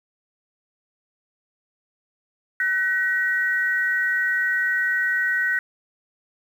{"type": "tone pair together", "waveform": "sine", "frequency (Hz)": [1508, 1900], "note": ["F#6", "A#6"], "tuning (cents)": [32, 33], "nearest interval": "major third", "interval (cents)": 401, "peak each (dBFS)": -22, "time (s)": [2.6, 5.59], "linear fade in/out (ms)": 2, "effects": ["8-bit"]}